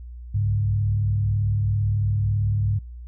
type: tone with frequency modulation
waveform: sine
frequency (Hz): 103.1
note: G#2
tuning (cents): -12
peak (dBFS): -19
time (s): 0.34-2.79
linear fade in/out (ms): 10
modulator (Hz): 38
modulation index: 0.58
effects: noise-tail reverb RT60 0.2 s tail -25 dB re dry + added 60 Hz sine -35 dBFS peak until 3.07 s